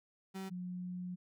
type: tone pair in turn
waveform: 35% pulse / sine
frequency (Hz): 191.1 / 180.15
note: G3 / F#3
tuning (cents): -44 / -46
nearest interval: minor second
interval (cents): 102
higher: first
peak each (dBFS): -39 / -39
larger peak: neither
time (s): 0.34-0.5 / 0.5-1.16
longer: second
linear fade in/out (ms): 20
effects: none